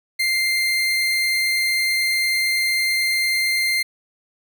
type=tone; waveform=30% pulse; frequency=2097 Hz; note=C7; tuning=3 cents sharp; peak=-15 dBFS; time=0.19-3.83 s; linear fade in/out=10 ms; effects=none